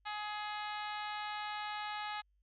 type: harmonic tone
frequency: 420 Hz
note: G#4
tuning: 19 cents sharp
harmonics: 2 / 3 / 4 / 5 / 6 / 7 / 8 / 9 / 10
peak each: -41 / -45 / -47 / -49 / -51 / -52 / -53 / -54 / -55 dBFS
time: 0.05-2.22 s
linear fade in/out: 20 ms
effects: added 50 Hz sine -70 dBFS peak until 2.42 s